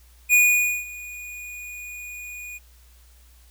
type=tone with ADSR envelope; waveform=square; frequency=2456 Hz; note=D#7; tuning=23 cents flat; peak=-13 dBFS; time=0.29-2.59 s; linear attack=45 ms; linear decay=510 ms; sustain=-22 dB; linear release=25 ms; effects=added 60 Hz sine -50 dBFS peak until 3.5 s + white hiss -58 dBFS RMS until 3.5 s